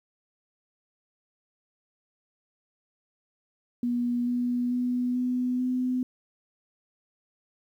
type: tone with pitch steps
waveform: sine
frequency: 241.9 / 244.6 / 247.3 / 250 / 252.8 Hz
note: B3 / B3 / B3 / B3 / B3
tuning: -36 / -16 / +3 / +21 / +41 cents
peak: -24 dBFS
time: 3.83-6.03 s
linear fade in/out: 2 ms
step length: 440 ms
effects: 10-bit